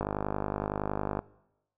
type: click train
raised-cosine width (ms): 1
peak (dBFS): -16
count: 61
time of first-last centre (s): 0.01-1.191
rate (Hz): 50.8
effects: noise-tail reverb RT60 0.9 s tail -21 dB re dry